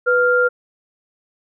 sine tone pair together, 493.9 / 1397 Hz, B4 / F6, 0 / 0 cents, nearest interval octave + tritone, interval 1800 cents, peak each -15 dBFS, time 0.06-0.49 s, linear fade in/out 20 ms, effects none

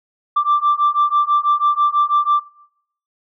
sine beating tone pair, 1173 / 1179.1 Hz, D6 / D6, -2 / +7 cents, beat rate 6.1 Hz, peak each -15 dBFS, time 0.36-2.4 s, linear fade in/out 10 ms, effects noise-tail reverb RT60 0.7 s tail -19 dB re dry + tanh soft clip ceiling -8 dBFS

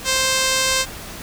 5% pulse tone with low-pass filter, 525 Hz, C5, 6 cents sharp, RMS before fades -19 dBFS, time 0.04-0.86 s, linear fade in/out 50 ms, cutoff 10000 Hz, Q 2.8, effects pink hiss -34 dBFS RMS until 1.22 s

